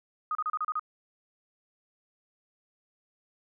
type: tone bursts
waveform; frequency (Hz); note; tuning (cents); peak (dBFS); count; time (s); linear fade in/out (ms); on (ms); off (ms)
sine; 1244.5; D#6; 0; -27; 7; 0.31-0.795; 2; 41; 33
effects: none